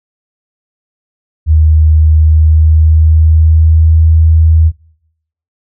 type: tone with pitch glide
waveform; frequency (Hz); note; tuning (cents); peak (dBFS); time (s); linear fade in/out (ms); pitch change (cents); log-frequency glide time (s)
sine; 78 to 80.19; D#2 to E2; +5 to -47; -3; 1.46-4.72; 50; +48; 2.13-4.06
effects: noise-tail reverb RT60 0.8 s tail -25 dB re dry